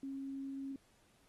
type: tone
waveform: sine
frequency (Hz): 272.1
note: C#4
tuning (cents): -32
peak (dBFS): -40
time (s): 0.03-0.76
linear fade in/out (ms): 2
effects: pink hiss -71 dBFS RMS until 1.28 s + AAC 32 kbps